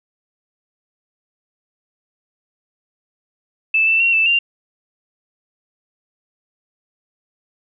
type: tone with pitch steps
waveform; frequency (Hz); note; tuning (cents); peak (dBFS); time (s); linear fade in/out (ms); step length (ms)
sine; 2633 / 2661 / 2738 / 2644 / 2779; E7 / E7 / F7 / E7 / F7; -3 / +16 / -35 / +5 / -9; -12; 3.74-4.39; 5; 130
effects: none